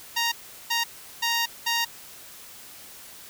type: tone bursts at uneven times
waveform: 10% pulse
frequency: 932.3 Hz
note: A#5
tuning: in tune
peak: -14 dBFS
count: 4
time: 0.16-0.32 / 0.7-0.84 / 1.22-1.46 / 1.66-1.85 s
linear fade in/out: 10 ms
effects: white hiss -45 dBFS RMS until 3.29 s